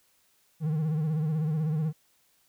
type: tone with vibrato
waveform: triangle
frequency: 155.56 Hz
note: D#3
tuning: in tune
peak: -23 dBFS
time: 0.6-1.93 s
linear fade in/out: 50 ms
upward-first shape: sine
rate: 16 Hz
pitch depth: 79 cents each way
effects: white hiss -67 dBFS RMS until 2.48 s